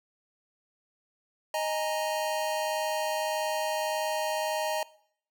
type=chord; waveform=square; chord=D# suspended fourth; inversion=none; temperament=equal; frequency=622.3 / 830.6 / 932.3 Hz; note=D#5 / G#5 / A#5; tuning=0 / 0 / 0 cents; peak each=-31 / -35 / -34 dBFS; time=1.54-4.83 s; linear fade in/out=2 ms; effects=noise-tail reverb RT60 0.6 s tail -20 dB re dry